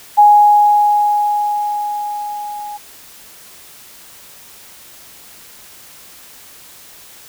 sine tone with level ramp, 830.6 Hz, G#5, in tune, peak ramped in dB -3 to -25 dBFS, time 0.17-2.78 s, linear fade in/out 20 ms, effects white hiss -40 dBFS RMS until 7.28 s

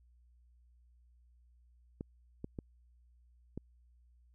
clicks, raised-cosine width 3 ms, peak -27 dBFS, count 4, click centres 2.009 / 2.444 / 2.588 / 3.576 s, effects added 60 Hz sine -62 dBFS peak until 4.34 s

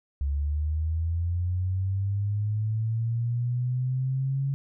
sine linear sweep, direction up, 69 to 138.59 Hz, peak -24 dBFS, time 0.21-4.54 s, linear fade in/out 0 ms, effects none

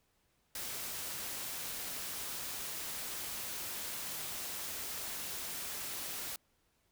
white noise, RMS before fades -41 dBFS, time 0.55-6.36 s, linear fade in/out 2 ms, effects pink hiss -75 dBFS RMS until 6.91 s

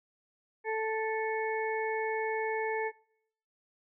harmonic tone, 440 Hz, A4, in tune, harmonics 1 / 2 / 4 / 5, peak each -32 / -35 / -38 / -39 dBFS, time 0.64-2.92 s, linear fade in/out 50 ms, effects noise-tail reverb RT60 0.7 s tail -24 dB re dry

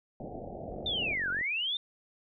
white low-pass noise, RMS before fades -41 dBFS, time 0.2-1.14 s, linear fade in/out 2 ms, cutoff 770 Hz, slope 96 dB/octave
click train, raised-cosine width 2 ms, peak -32 dBFS, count 33, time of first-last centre 0.72-1.411 s, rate 46.3 Hz
sine linear two-way sweep, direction down then up, 3649 to 1390 to 3649 Hz, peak -29 dBFS, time 0.86-1.77 s, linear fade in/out 2 ms, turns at 1.3 s
effects none

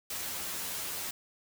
white noise with comb filter, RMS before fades -37 dBFS, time 0.1-1.11 s, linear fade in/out 5 ms, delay 11 ms, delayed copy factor +0.85, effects none

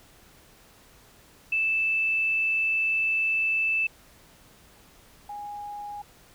sine tone pair in turn, 2637 / 823.4 Hz, E7 / G#5, 0 / -15 cents, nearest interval octave + minor sixth, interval 2015 cents, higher first, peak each -22 / -34 dBFS, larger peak first, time 1.52-3.87 / 5.29-6.02 s, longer first, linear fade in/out 5 ms, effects pink hiss -55 dBFS RMS until 6.34 s

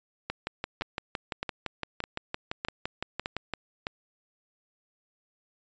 two click trains, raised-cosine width 0.3 ms, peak -15 / -15 dBFS, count 6 / 20, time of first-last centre 0.82-3.869 / 0.3-3.537 s, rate 1.64 / 5.87 Hz, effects resampled to 16000 Hz

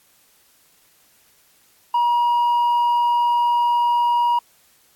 triangle tone with hard clipping, 956 Hz, A#5, 43 cents sharp, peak -14 dBFS, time 1.94-4.39 s, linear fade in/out 5 ms, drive 1 dB, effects white hiss -57 dBFS RMS until 4.95 s + AAC 64 kbps

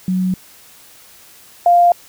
sine tone pair in turn, 185 / 698.5 Hz, F#3 / F5, 0 / 0 cents, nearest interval octave + major seventh, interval 2300 cents, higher second, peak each -14 / -7 dBFS, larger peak second, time 0.08-0.34 / 1.66-1.92 s, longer neither, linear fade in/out 2 ms, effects white hiss -44 dBFS RMS until 2.08 s

